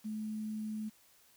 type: tone with quantisation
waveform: sine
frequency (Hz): 215.5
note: A3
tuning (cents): -36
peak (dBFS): -36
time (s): 0.04-0.9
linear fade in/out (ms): 20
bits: 10
effects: white hiss -65 dBFS RMS until 1.36 s